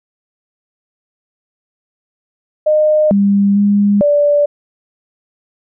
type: tone with pitch steps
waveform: sine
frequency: 612 / 200.1 / 203.3 / 583 Hz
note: D#5 / G3 / G#3 / D5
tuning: -29 / +36 / -37 / -13 cents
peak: -8 dBFS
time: 2.66-4.46 s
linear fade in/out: 10 ms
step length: 450 ms
effects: none